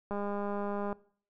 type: click train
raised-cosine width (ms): 1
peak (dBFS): -23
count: 167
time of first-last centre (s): 0.11-0.928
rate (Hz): 203
effects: noise-tail reverb RT60 0.5 s tail -21 dB re dry